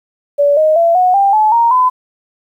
sine tone with pitch steps, 574 / 622.3 / 674.8 / 731.6 / 793.2 / 860 / 932.5 / 1011 Hz, D5 / D#5 / E5 / F#5 / G5 / A5 / A#5 / B5, -40 / 0 / +40 / -20 / +20 / -40 / 0 / +40 cents, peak -7 dBFS, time 0.38-1.9 s, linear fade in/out 20 ms, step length 190 ms, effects 8-bit

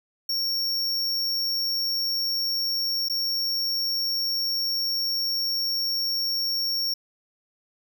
square tone with dropouts, 5510 Hz, F8, 24 cents flat, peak -24 dBFS, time 0.29-6.94 s, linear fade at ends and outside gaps 5 ms, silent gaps 3.086-3.097 s, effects none

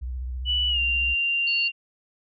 sine tone with vibrato, 62.9 Hz, B1, 32 cents sharp, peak -28 dBFS, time 0.01-1.15 s, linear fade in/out 20 ms, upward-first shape triangle, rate 15 Hz, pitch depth 110 cents each way
sine tone with pitch glide, 2960 to 2778 Hz, F#7 to F7, 0 to -10 cents, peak -21 dBFS, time 0.45-1.72 s, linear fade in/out 50 ms, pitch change -110 cents, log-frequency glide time 0.69-0.8 s
sine tone, 4413 Hz, C#8, 9 cents flat, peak -28 dBFS, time 1.47-1.68 s, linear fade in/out 5 ms
effects none

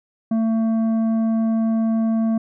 sine tone with tanh clipping, 224.1 Hz, A3, 32 cents sharp, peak -18 dBFS, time 0.31-2.38 s, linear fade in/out 5 ms, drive 8 dB, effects none

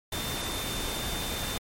sine tone in noise, 3587 Hz, A7, 33 cents sharp, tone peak -37 dBFS, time 0.12-1.58 s, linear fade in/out 5 ms, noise pink, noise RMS -33 dBFS, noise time 0.12-1.58 s, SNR -7 dB, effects MP3 64 kbps

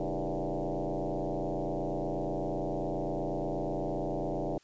sine tone with frequency modulation, 146.83 Hz, D3, in tune, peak -30 dBFS, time 0-4.58 s, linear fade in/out 2 ms, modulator 88.6 Hz, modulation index 6.8, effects white hiss -63 dBFS RMS until 4.63 s + resampled to 16000 Hz

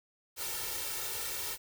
white noise with comb filter, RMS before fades -37 dBFS, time 0.36-1.58 s, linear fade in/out 50 ms, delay 2.2 ms, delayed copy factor +0.9, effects none

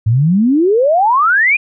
sine exponential sweep, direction up, 103.83 to 2503 Hz, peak -8 dBFS, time 0.06-1.57 s, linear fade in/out 10 ms, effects none

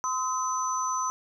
sine tone cluster, 1027 / 1276 / 6030 Hz, C6 / D#6 / F#8, -33 / +43 / +32 cents, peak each -28 / -32 / -33 dBFS, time 0.04-1.1 s, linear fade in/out 0 ms, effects 10-bit

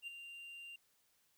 triangle tone with ADSR envelope, 2782 Hz, F7, 7 cents flat, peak -39 dBFS, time 0.02-0.76 s, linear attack 54 ms, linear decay 10 ms, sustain -8 dB, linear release 4 ms, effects white hiss -75 dBFS RMS until 1.37 s

